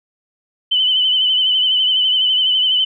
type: tone with vibrato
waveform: sine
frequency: 3029 Hz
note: F#7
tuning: 40 cents sharp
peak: -12 dBFS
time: 0.71-2.85 s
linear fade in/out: 10 ms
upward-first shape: triangle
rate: 12 Hz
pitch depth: 53 cents each way
effects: none